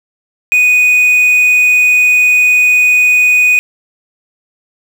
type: tone with quantisation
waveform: triangle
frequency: 2483 Hz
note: D#7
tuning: 4 cents flat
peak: -4 dBFS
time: 0.52-3.59 s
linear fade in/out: 0 ms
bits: 5
effects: none